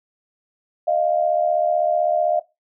sine tone pair together, 619 / 694.8 Hz, D#5 / F5, -9 / -9 cents, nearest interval major second, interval 200 cents, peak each -19 dBFS, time 0.87-2.4 s, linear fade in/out 10 ms, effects noise-tail reverb RT60 0.2 s tail -17 dB re dry

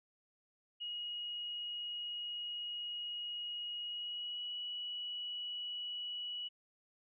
sine tone with pitch glide, 2891 to 2935 Hz, F#7 to F#7, -41 to -15 cents, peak -39 dBFS, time 0.8-6.49 s, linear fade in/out 20 ms, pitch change +26 cents, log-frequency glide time 3.83-4.58 s, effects none

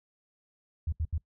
sine tone bursts, 79 Hz, D#2, 27 cents sharp, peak -27 dBFS, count 3, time 0.87-1.18 s, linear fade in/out 5 ms, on 54 ms, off 74 ms, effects noise-tail reverb RT60 0.1 s tail -21 dB re dry

